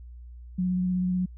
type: tone with vibrato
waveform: sine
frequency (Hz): 182.2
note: F#3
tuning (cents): -26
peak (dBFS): -23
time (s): 0.58-1.26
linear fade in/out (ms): 10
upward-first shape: square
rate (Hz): 16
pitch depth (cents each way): 13
effects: added 60 Hz sine -41 dBFS peak until 1.37 s